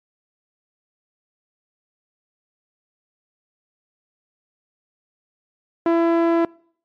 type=tone with low-pass filter; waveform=sawtooth; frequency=334.9 Hz; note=E4; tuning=27 cents sharp; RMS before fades=-17 dBFS; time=5.86-6.45 s; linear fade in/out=2 ms; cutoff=1200 Hz; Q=0.65; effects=noise-tail reverb RT60 0.6 s tail -26 dB re dry + MP3 96 kbps